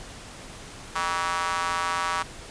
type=tone with high-pass filter; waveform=square; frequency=87.31 Hz; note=F2; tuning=in tune; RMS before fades=-27 dBFS; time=0.95-2.23 s; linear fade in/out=10 ms; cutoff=1100 Hz; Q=3.1; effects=pink hiss -42 dBFS RMS until 2.5 s + resampled to 22050 Hz